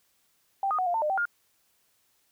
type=tone with pitch steps; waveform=sine; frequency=784 / 1239 / 740 / 701 / 899 / 605 / 773 / 1414 Hz; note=G5 / D#6 / F#5 / F5 / A5 / D#5 / G5 / F6; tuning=0 / -8 / 0 / +6 / +37 / -49 / -24 / +21 cents; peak=-24 dBFS; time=0.63-1.254 s; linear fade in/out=2 ms; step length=78 ms; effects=white hiss -69 dBFS RMS until 2.31 s